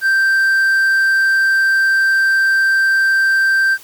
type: tone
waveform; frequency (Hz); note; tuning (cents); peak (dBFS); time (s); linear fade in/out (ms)
triangle; 1568; G6; 0; -9; 0.01-3.78; 50
effects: white hiss -41 dBFS RMS until 3.83 s + high-pass 80 Hz 12 dB/octave